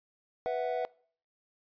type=chord; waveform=triangle; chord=B suspended fourth; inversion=none; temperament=just; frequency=493.9 / 658.5 / 740.8 Hz; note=B4 / E5 / F#5; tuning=0 / -2 / +2 cents; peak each=-31 / -32 / -33 dBFS; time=0.46-0.85 s; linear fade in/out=0 ms; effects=noise-tail reverb RT60 0.5 s tail -23 dB re dry + resampled to 11025 Hz